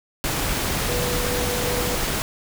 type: tone in noise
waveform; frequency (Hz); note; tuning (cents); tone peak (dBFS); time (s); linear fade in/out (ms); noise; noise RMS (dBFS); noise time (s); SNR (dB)
sine; 490.3; B4; -13; -27; 0.89-1.95; 0; pink; -24; 0.24-2.22; -6
effects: none